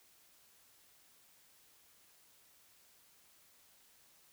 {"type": "silence", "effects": ["white hiss -66 dBFS RMS until 4.32 s"]}